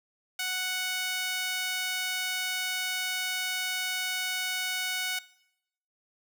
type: tone with high-pass filter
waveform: sawtooth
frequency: 740 Hz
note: F#5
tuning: in tune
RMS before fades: -32 dBFS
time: 0.39-5.19 s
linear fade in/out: 5 ms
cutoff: 2000 Hz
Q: 0.94
effects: noise-tail reverb RT60 0.8 s tail -20 dB re dry